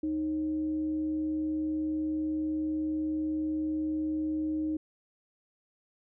sine tone with frequency modulation, 310 Hz, D#4, 6 cents flat, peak -28 dBFS, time 0.03-4.77 s, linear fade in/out 5 ms, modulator 236 Hz, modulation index 0.21, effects none

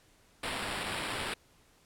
violet noise with sample-and-hold, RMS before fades -36 dBFS, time 0.43-1.34 s, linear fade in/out 5 ms, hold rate 6300 Hz, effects pink hiss -64 dBFS RMS until 1.85 s + low-pass 12000 Hz 12 dB/octave

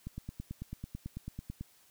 click train, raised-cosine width 5 ms, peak -27 dBFS, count 15, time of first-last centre 0.07-1.61 s, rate 9.09 Hz, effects white hiss -64 dBFS RMS until 1.9 s

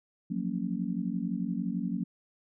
sine chord, Gb major seventh, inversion third, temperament just, 173.43 / 185 / 231.2 / 277.5 Hz, F3 / Gb3 / Bb3 / Db4, -12 / 0 / -14 / +2 cents, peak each -37 / -33 / -34 / -37 dBFS, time 0.3-2.04 s, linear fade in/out 10 ms, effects none

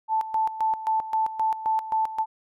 sine tone with tremolo, 880 Hz, A5, in tune, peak -20 dBFS, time 0.08-2.26 s, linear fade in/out 50 ms, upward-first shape square, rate 3.8 Hz, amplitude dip 75%, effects none

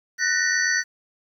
sine tone cluster, 1489 / 1808 / 1896 / 4534 / 5920 Hz, F#6 / A6 / A#6 / C#8 / F#8, +11 / +47 / +29 / +38 / 0 cents, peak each -26 / -24 / -24 / -30 / -27 dBFS, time 0.18-0.84 s, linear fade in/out 50 ms, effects 9-bit

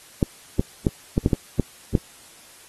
clicks, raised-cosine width 3 ms, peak -4 dBFS, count 8, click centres 0.228 / 0.595 / 0.868 / 1.179 / 1.261 / 1.332 / 1.597 / 1.952 s, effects white hiss -48 dBFS RMS until 2.68 s + AAC 32 kbps

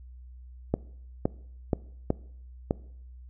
clicks, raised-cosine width 2 ms, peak -10 dBFS, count 5, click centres 0.74 / 1.255 / 1.732 / 2.104 / 2.709 s, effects noise-tail reverb RT60 0.7 s tail -22 dB re dry + added 62 Hz sine -44 dBFS peak until 3.29 s

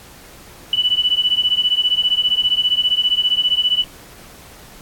sine beating tone pair, 2963 / 2978 Hz, F#7 / F#7, +2 / +11 cents, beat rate 15 Hz, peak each -17 dBFS, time 0.73-3.84 s, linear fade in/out 2 ms, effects pink hiss -42 dBFS RMS until 4.81 s + AAC 64 kbps

